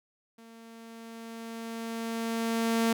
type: tone with level ramp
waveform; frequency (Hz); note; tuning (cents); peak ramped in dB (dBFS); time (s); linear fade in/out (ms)
sawtooth; 228; A#3; -38; -46 to -19; 0.38-2.93; 5
effects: none